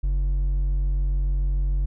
sine tone with hard clipping, 46.5 Hz, F#1, 9 cents sharp, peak -21 dBFS, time 0.03-1.86 s, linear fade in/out 10 ms, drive 4 dB, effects none

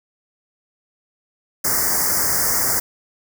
white band-stop noise, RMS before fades -19 dBFS, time 1.64-2.8 s, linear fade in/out 10 ms, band 2100 to 4800 Hz, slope 96 dB/octave, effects none

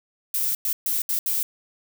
violet noise bursts at uneven times, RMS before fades -24 dBFS, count 5, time 0.34-0.55 / 0.65-0.73 / 0.86-1.02 / 1.09-1.19 / 1.26-1.43 s, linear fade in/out 2 ms, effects none

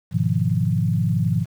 sine chord, F half-diminished seventh, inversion first, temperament equal, 103.83 / 123.47 / 155.56 / 174.61 Hz, Ab2 / Cb3 / Eb3 / F3, 0 / 0 / 0 / 0 cents, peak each -23 dBFS, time 0.11-1.46 s, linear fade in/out 50 ms, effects 8-bit

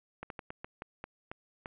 slowing click train, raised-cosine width 0.5 ms, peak -25 dBFS, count 9, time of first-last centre 0.23-1.659 s, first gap 72 ms, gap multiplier 1.25, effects resampled to 8000 Hz + 11-bit

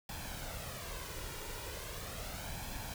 pink noise with flanger, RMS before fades -43 dBFS, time 0.09-2.94 s, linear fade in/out 2 ms, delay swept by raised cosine 1.2 to 2.13 ms, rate 0.38 Hz, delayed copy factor +0.55, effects none

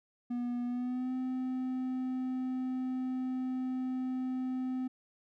triangle tone with pitch glide, 242.9 to 256.7 Hz, B3 to C4, -29 to -33 cents, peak -30 dBFS, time 0.3-4.88 s, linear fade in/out 10 ms, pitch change +96 cents, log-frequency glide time 0.65-1.13 s, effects none

